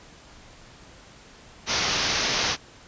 white low-pass noise, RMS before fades -25 dBFS, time 1.66-2.57 s, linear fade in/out 50 ms, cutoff 6300 Hz, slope 96 dB/octave, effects pink hiss -49 dBFS RMS until 2.87 s + resampled to 16000 Hz

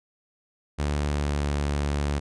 sawtooth tone with pitch glide, 73.1 to 72.18 Hz, D2 to D2, -7 to -29 cents, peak -20 dBFS, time 0.78-2.2 s, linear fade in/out 20 ms, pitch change -22 cents, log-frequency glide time 1.08-1.48 s, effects resampled to 22050 Hz

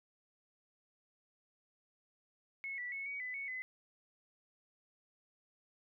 sine tone with pitch steps, 2189 / 1962 / 2198 / 2253 / 2005 / 2216 / 2026 Hz, C#7 / B6 / C#7 / C#7 / B6 / C#7 / B6, -22 / -12 / -15 / +28 / +26 / -1 / +44 cents, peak -39 dBFS, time 2.64-3.62 s, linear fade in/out 0 ms, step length 140 ms, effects none

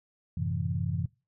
sine chord, F# half-diminished seventh, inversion none, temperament equal, 92.5 / 110 / 130.81 / 164.81 Hz, F#2 / A2 / C3 / E3, 0 / 0 / 0 / 0 cents, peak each -32 / -36 / -33 / -33 dBFS, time 0.37-1.06 s, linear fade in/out 5 ms, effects noise-tail reverb RT60 0.3 s tail -23 dB re dry

